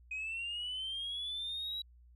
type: linear sweep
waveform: sine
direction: up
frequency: 2501 to 3900 Hz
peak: -35 dBFS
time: 0.11-1.82 s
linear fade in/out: 5 ms
effects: tanh soft clip ceiling -34 dBFS + added 60 Hz sine -57 dBFS peak until 2.15 s